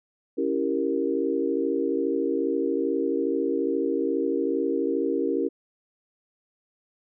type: chord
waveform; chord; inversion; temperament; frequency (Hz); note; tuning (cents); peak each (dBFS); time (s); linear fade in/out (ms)
sine; C# diminished seventh; none; equal; 277.2 / 329.6 / 392 / 466.2; C#4 / E4 / G4 / Bb4; 0 / 0 / 0 / 0; -28; 0.37-5.49; 20
effects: none